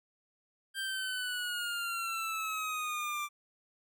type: exponential sweep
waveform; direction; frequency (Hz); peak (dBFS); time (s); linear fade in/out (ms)
25% pulse; down; 1583 to 1174.7; -30; 0.74-3.29; 50
effects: none